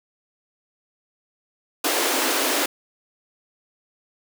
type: high-pass noise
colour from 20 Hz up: pink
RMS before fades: -22 dBFS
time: 1.84-2.66 s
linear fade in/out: 5 ms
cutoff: 260 Hz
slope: 96 dB/octave
effects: none